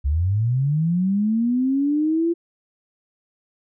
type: linear sweep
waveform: sine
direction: up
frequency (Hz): 65.41 to 343.6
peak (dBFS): -17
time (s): 0.04-2.34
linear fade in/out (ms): 20
effects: none